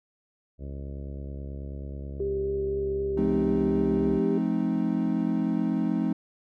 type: harmonic tone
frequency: 69.3 Hz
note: C#2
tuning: in tune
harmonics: 1 / 2 / 3 / 4 / 5 / 6 / 7 / 8 / 9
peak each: -35 / -41 / -45 / -47 / -49 / -51 / -52 / -53 / -54 dBFS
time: 0.58-4.21 s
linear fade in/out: 50 ms
type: tone with vibrato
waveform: sine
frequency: 394.2 Hz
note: G4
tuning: 10 cents sharp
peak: -26 dBFS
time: 2.2-4.38 s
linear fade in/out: 2 ms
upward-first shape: triangle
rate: 3.9 Hz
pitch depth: 13 cents each way
type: chord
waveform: triangle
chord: F dominant seventh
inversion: none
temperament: equal with one note detuned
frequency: 174.61 / 215 / 261.6 / 311.1 Hz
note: F3 / A3 / C4 / Eb4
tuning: 0 / -40 / 0 / 0 cents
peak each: -28 / -26 / -27 / -28 dBFS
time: 3.17-6.13 s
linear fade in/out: 5 ms
effects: none